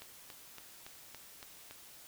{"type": "click train", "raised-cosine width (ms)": 0.2, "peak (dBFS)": -30, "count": 7, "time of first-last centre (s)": [0.02, 1.71], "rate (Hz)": 3.55, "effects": ["white hiss -55 dBFS RMS until 2.07 s"]}